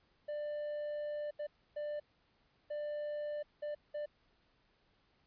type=tone bursts at uneven times; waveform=triangle; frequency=593 Hz; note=D5; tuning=17 cents sharp; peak=-35 dBFS; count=6; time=0.28-1.31 / 1.39-1.47 / 1.76-2 / 2.7-3.43 / 3.62-3.75 / 3.94-4.06 s; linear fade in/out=10 ms; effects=pink hiss -73 dBFS RMS until 5.26 s + resampled to 11025 Hz